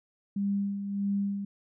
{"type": "tone with tremolo", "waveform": "sine", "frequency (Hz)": 200, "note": "G3", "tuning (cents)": 35, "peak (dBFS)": -25, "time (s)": [0.36, 1.45], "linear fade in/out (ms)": 5, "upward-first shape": "sine", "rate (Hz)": 1.6, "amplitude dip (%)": 55, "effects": []}